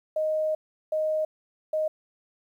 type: tone bursts at uneven times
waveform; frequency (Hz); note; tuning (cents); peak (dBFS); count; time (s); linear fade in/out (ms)
sine; 622.3; D#5; 0; -23; 3; 0.16-0.55 / 0.92-1.25 / 1.73-1.88; 5
effects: 10-bit